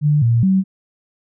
sine tone with pitch steps, 148.5 / 116.8 / 190.5 Hz, D3 / A#2 / G3, +20 / +4 / -49 cents, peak -11 dBFS, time 0.01-0.64 s, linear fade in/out 50 ms, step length 210 ms, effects none

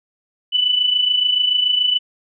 sine tone pair together, 2960 / 2987 Hz, F#7 / F#7, 0 / +16 cents, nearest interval unison, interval 16 cents, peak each -21 / -15 dBFS, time 0.52-1.99 s, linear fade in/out 20 ms, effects none

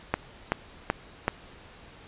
click train, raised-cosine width 0.5 ms, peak -8 dBFS, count 4, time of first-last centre 0.14-1.281 s, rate 2.63 Hz, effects pink hiss -50 dBFS RMS until 2.07 s + resampled to 8000 Hz

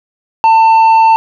sine tone with tanh clipping, 895 Hz, A5, 29 cents sharp, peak -5 dBFS, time 0.44-1.16 s, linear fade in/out 0 ms, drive 5 dB, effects none

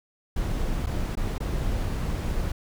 brown noise with dropouts, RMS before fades -27 dBFS, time 0.36-2.52 s, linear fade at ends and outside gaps 5 ms, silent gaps 0.862-0.868 / 1.154-1.171 / 1.382-1.402 s, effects none

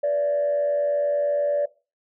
sine tone with frequency modulation, 580 Hz, D5, 22 cents flat, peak -18 dBFS, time 0.03-1.66 s, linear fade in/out 10 ms, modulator 88.6 Hz, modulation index 0.37, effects noise-tail reverb RT60 0.3 s tail -19 dB re dry + tanh soft clip ceiling -16 dBFS

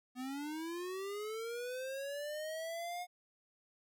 square linear sweep, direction up, 246.9 to 722 Hz, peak -40 dBFS, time 0.15-3.07 s, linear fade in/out 50 ms, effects none

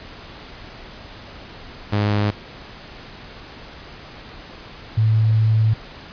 sawtooth / sine tone pair in turn, 103.83 / 110 Hz, G#2 / A2, 0 / 0 cents, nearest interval minor second, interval 100 cents, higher second, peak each -13 dBFS, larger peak neither, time 1.92-2.31 / 4.97-5.74 s, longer second, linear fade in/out 10 ms, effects pink hiss -39 dBFS RMS until 6.12 s + resampled to 11025 Hz

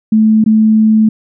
sine tone with dropouts, 218 Hz, A3, 16 cents flat, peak -5 dBFS, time 0.12-1.09 s, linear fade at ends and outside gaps 5 ms, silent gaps 0.441-0.461 s, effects none

